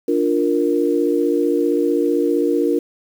sine chord, Bb major, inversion first, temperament equal, 293.7 / 349.2 / 466.2 Hz, D4 / F4 / Bb4, 0 / 0 / 0 cents, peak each -19 dBFS, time 0.08-2.79 s, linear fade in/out 5 ms, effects 7-bit

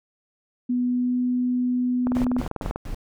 sine tone with pitch glide, 246.9 to 248.6 Hz, B3 to B3, 0 to +12 cents, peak -20 dBFS, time 0.69-2.41 s, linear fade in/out 10 ms, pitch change +12 cents, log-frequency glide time 0.87-1.18 s
click train, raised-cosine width 1 ms, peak -15 dBFS, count 15, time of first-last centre 2.07-2.76 s, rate 20.3 Hz
brown noise bursts, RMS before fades -30 dBFS, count 4, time 2.15-2.946 s, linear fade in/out 0 ms, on 94 ms, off 140 ms
effects none

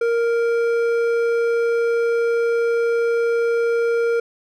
sine tone with hard clipping, 466.2 Hz, A#4, in tune, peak -18 dBFS, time 0.01-4.2 s, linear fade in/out 5 ms, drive 8 dB, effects none

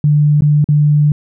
sine tone with dropouts, 148.3 Hz, D3, 17 cents sharp, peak -7 dBFS, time 0.04-1.12 s, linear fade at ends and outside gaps 2 ms, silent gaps 0.408-0.421 / 0.643-0.688 s, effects none

